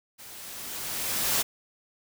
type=noise with level ramp; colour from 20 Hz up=white; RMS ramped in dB=-46 to -24 dBFS; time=0.18-1.43 s; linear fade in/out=20 ms; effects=none